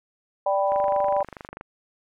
sine chord, G major, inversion second, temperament equal, 587.3 / 784 / 987.8 Hz, D5 / G5 / B5, 0 / 0 / 0 cents, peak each -22 / -24 / -27 dBFS, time 0.46-1.23 s, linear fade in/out 5 ms
violet noise with tremolo, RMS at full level -39 dBFS, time 0.66-1.48 s, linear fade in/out 10 ms, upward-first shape sine, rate 18 Hz, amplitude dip 55%
click train, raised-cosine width 0.5 ms, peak -20 dBFS, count 23, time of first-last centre 0.72-1.611 s, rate 24.7 Hz
effects low-pass 2000 Hz 12 dB/octave

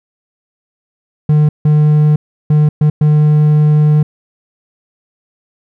triangle tone bursts at uneven times, 150.9 Hz, D3, 47 cents sharp, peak -4 dBFS, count 5, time 1.29-1.49 / 1.65-2.16 / 2.5-2.69 / 2.81-2.9 / 3.01-4.03 s, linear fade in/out 5 ms, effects none

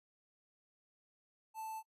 square tone with notch filter, 880 Hz, A5, in tune, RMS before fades -44 dBFS, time 1.54-1.83 s, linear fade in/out 50 ms, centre 3600 Hz, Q 0.54, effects noise-tail reverb RT60 0.1 s tail -22 dB re dry + resampled to 32000 Hz

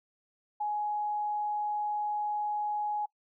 sine tone, 837 Hz, G#5, 13 cents sharp, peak -29 dBFS, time 0.6-3.06 s, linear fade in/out 10 ms, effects noise-tail reverb RT60 0.1 s tail -22 dB re dry

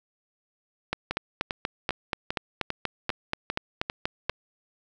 two click trains, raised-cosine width 0.3 ms, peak -12 / -10 dBFS, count 9 / 15, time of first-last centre 1.11-4.297 / 0.93-4.295 s, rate 2.51 / 4.16 Hz, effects none

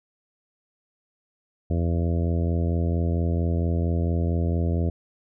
harmonic tone, 84.4 Hz, E2, 41 cents sharp, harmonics 1 / 2 / 3 / 4 / 5 / 6 / 7 / 8, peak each -22 / -28 / -32 / -34 / -36 / -38 / -39 / -40 dBFS, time 1.7-4.9 s, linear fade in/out 5 ms, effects none

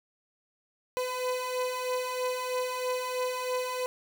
30% pulse beating tone pair, 502 / 505.1 Hz, B4 / B4, +28 / +39 cents, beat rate 3.1 Hz, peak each -33 / -28 dBFS, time 0.97-3.86 s, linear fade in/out 0 ms, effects none

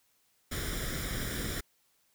pink noise with comb filter, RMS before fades -35 dBFS, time 0.51-1.61 s, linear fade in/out 10 ms, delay 0.56 ms, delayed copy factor +0.7, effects white hiss -71 dBFS RMS until 2.14 s

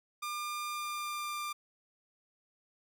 sawtooth tone with pitch glide, 1200 to 1191 Hz, D6 to D6, +37 to +24 cents, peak -32 dBFS, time 0.22-1.53 s, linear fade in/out 10 ms, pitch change -13 cents, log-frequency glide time 0.7-1.42 s, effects none

